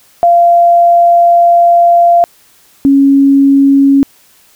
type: tone pair in turn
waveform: sine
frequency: 690 / 276.2 Hz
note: F5 / C#4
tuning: -21 / -6 cents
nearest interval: octave + major third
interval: 1585 cents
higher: first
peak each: -3 dBFS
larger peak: neither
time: 0.23-2.24 / 2.85-4.03 s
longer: first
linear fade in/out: 0 ms
effects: white hiss -46 dBFS RMS until 4.55 s